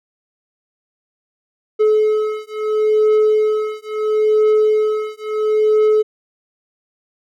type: beating tone pair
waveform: triangle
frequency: 428.9 / 429.64 Hz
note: A4 / A4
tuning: -44 / -41 cents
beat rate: 0.74 Hz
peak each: -14 dBFS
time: 1.79-6.03 s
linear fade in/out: 20 ms
effects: none